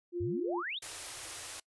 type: tone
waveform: sine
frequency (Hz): 350.1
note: F4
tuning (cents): +4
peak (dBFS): -32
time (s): 0.12-0.63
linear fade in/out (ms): 50
type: exponential sweep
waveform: sine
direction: up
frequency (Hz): 81.3 to 3951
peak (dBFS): -35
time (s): 0.2-0.79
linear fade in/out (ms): 10
type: band-stop noise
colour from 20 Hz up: white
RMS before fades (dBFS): -42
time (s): 0.82-1.6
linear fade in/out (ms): 5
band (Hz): 140 to 280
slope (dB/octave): 96
effects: noise-tail reverb RT60 0.1 s tail -23 dB re dry + resampled to 24000 Hz